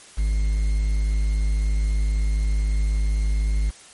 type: tone with quantisation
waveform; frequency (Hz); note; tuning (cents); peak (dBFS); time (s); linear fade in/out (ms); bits
triangle; 51.91; G#1; 0; -16; 0.17-3.71; 20; 7
effects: white hiss -46 dBFS RMS until 3.93 s + MP3 48 kbps